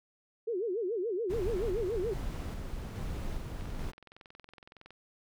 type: tone with vibrato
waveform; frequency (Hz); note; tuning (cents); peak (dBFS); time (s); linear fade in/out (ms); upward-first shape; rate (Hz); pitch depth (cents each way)
sine; 410; G#4; -22; -30; 0.47-2.14; 10; sine; 7; 260
type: noise with tremolo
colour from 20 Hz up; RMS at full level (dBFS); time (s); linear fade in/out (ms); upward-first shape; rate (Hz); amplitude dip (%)
brown; -36; 1.29-3.92; 20; square; 1.2; 25
type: click train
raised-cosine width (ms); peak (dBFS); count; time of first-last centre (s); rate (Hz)
0.3; -35; 29; 3.61-4.906; 21.6
effects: none